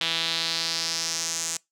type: tone with band-pass filter sweep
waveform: sawtooth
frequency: 164.81 Hz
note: E3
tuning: in tune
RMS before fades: -28 dBFS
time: 0.01-1.57 s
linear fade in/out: 0 ms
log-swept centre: 3400 to 7100 Hz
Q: 3.2
effects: noise-tail reverb RT60 0.2 s tail -25 dB re dry